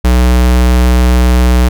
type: tone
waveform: square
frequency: 61.74 Hz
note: B1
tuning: in tune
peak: -6 dBFS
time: 0.04-1.69 s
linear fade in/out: 10 ms
effects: none